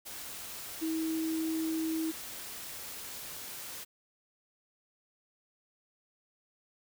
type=tone in noise; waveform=sine; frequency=321 Hz; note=E4; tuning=46 cents flat; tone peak=-30 dBFS; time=0.81-2.12 s; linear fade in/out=20 ms; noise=white; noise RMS=-43 dBFS; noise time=0.05-3.85 s; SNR=+10 dB; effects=none